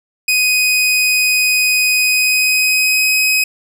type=tone with pitch glide; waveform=sawtooth; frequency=2500 to 2528 Hz; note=D#7 to D#7; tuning=+8 to +27 cents; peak=-8 dBFS; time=0.28-3.44 s; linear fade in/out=5 ms; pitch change=+19 cents; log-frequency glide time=1.94-3.14 s; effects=none